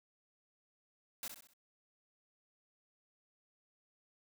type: noise with echo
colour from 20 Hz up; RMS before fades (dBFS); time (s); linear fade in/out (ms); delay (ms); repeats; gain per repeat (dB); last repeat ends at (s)
white; -42; 1.23-1.28; 2; 64; 4; -7; 1.536
effects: none